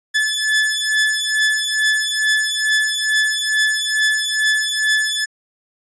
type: beating tone pair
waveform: sawtooth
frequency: 1730 / 1732.3 Hz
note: A6 / A6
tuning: -30 / -27 cents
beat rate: 2.3 Hz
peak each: -15 dBFS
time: 0.14-5.26 s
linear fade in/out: 20 ms
effects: resampled to 22050 Hz